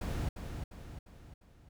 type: noise with echo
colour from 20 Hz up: brown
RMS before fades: -35 dBFS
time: 0.01-0.29 s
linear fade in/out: 5 ms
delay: 350 ms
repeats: 4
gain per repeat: -6 dB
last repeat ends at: 1.69 s
effects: none